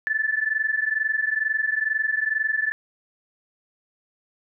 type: tone pair together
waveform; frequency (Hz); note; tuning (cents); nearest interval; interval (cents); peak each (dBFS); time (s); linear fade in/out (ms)
sine; 1737.8 / 1760; A6 / A6; -22 / 0; unison; 22; -24; 0.07-2.72; 0
effects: none